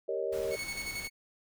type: chord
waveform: sine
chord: Eb dominant seventh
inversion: first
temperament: equal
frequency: 392 / 466.2 / 554.4 / 622.3 Hz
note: G4 / Bb4 / Db5 / Eb5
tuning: 0 / 0 / 0 / 0 cents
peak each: -36 / -35 / -36 / -37 dBFS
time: 0.08-0.56 s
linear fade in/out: 10 ms
type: noise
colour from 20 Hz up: pink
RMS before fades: -46 dBFS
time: 0.32-1.08 s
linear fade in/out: 10 ms
type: tone with tremolo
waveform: sawtooth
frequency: 2209 Hz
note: C#7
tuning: 7 cents flat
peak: -31 dBFS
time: 0.5-1.1 s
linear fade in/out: 50 ms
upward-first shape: square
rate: 11 Hz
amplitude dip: 50%
effects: none